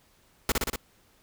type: noise with echo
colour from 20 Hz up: pink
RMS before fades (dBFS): -24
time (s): 0.49-0.52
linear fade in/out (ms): 2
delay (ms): 60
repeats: 4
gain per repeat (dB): -2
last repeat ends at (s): 0.76
effects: pink hiss -63 dBFS RMS until 1.22 s